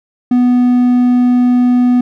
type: tone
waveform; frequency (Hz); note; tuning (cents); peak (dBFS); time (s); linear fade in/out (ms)
triangle; 246.9; B3; 0; -5; 0.31-2.01; 5
effects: none